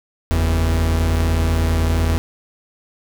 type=tone pair together; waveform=45% pulse; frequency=45.83 / 81.6 Hz; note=F#1 / E2; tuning=-16 / -17 cents; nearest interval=minor seventh; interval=999 cents; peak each=-21 / -16 dBFS; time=0.31-2.18 s; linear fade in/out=0 ms; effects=9-bit